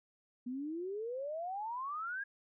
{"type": "exponential sweep", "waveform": "sine", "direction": "up", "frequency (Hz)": [240.3, 1661.2], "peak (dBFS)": -37, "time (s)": [0.46, 2.24], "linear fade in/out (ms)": 10, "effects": []}